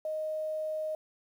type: tone with quantisation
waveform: sine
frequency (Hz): 622.3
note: D#5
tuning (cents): 0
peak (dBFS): -31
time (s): 0.05-0.95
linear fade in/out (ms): 2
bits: 10
effects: none